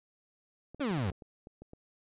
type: clicks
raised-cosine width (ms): 2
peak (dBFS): -35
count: 10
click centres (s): 0.746 / 0.797 / 0.91 / 0.979 / 1.058 / 1.117 / 1.222 / 1.471 / 1.62 / 1.734
type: exponential sweep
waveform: 30% pulse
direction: down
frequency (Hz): 308.5 to 82.41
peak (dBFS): -27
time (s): 0.8-1.11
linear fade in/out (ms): 10
effects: resampled to 8000 Hz